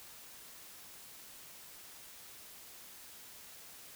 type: silence
effects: white hiss -53 dBFS RMS until 3.95 s